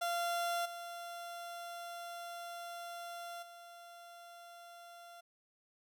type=tone with level steps; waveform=30% pulse; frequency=690 Hz; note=F5; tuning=21 cents flat; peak=-31 / -41 / -49 dBFS; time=0.01-5.21 s; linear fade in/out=10 ms; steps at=0.65 / 3.42 s; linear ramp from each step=10 ms; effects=none